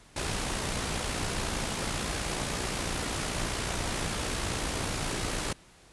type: noise with amplitude modulation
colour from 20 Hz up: pink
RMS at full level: -30 dBFS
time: 0.16-5.53 s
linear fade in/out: 5 ms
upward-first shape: sine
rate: 59 Hz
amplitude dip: 40%
effects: pink hiss -56 dBFS RMS until 5.92 s + resampled to 24000 Hz